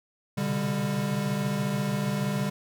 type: tone cluster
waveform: square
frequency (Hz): 124.6 / 131 / 145.6 / 199.4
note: B2 / C3 / D3 / G3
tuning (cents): +16 / +2 / -15 / +30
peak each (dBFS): -38 / -38 / -31 / -29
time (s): 0.37-2.5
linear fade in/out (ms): 10
effects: none